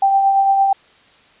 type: tone with tremolo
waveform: sine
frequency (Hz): 784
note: G5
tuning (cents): 0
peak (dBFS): -9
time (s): 0.02-0.73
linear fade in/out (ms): 5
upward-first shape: triangle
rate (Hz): 8.8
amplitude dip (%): 40
effects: white hiss -50 dBFS RMS until 1.4 s + resampled to 8000 Hz